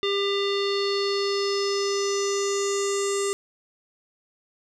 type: tone with low-pass filter sweep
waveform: square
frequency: 398.8 Hz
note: G4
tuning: 30 cents sharp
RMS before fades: -25 dBFS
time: 0.03-3.33 s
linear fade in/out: 0 ms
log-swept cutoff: 3500 to 8000 Hz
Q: 5.2
effects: none